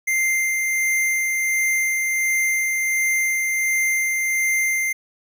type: tone with tremolo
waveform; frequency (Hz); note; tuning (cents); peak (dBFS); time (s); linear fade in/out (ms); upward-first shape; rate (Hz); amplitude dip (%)
square; 2093; C7; 0; -18; 0.07-4.93; 10; sine; 1.4; 25
effects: none